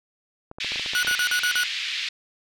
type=clicks; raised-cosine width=1 ms; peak=-24 dBFS; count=11; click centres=0.514 / 0.585 / 0.646 / 0.72 / 0.759 / 0.796 / 0.861 / 0.935 / 1.048 / 1.079 / 1.112 s
type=band-pass noise; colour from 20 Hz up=white; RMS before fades=-29 dBFS; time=0.6-2.09 s; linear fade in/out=5 ms; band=2100 to 3900 Hz; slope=24 dB/octave
type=tone bursts; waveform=40% pulse; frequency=1464 Hz; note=F#6; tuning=19 cents flat; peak=-20 dBFS; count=6; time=0.95-1.635 s; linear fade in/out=0 ms; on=80 ms; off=41 ms
effects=none